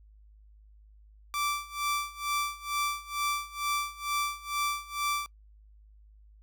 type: tone with tremolo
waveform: sawtooth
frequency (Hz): 1168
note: D6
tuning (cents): -10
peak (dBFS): -23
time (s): 1.34-5.26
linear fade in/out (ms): 0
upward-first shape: sine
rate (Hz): 2.2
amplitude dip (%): 90
effects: noise-tail reverb RT60 0.1 s tail -23 dB re dry + added 52 Hz sine -53 dBFS peak until 6.42 s